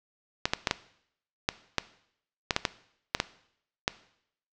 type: clicks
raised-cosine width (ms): 0.2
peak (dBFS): -6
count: 12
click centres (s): 0.455 / 0.535 / 0.672 / 0.711 / 1.489 / 1.783 / 2.508 / 2.564 / 2.652 / 3.149 / 3.201 / 3.879
effects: noise-tail reverb RT60 0.7 s tail -17 dB re dry + low-pass 7000 Hz 12 dB/octave